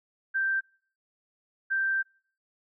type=tone pair in turn; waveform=sine; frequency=1568 / 1568 Hz; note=G6 / G6; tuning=0 / 0 cents; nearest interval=unison; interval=0 cents; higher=neither; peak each=-24 / -24 dBFS; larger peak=neither; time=0.34-0.61 / 1.7-2.03 s; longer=second; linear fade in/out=20 ms; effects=noise-tail reverb RT60 0.5 s tail -26 dB re dry